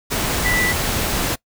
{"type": "tone in noise", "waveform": "sine", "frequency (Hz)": 1975.5, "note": "B6", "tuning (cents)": 0, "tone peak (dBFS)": -18, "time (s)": [0.44, 0.73], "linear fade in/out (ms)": 20, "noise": "pink", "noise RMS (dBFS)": -21, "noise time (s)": [0.1, 1.36], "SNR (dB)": 0, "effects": ["noise-tail reverb RT60 0.1 s tail -22 dB re dry"]}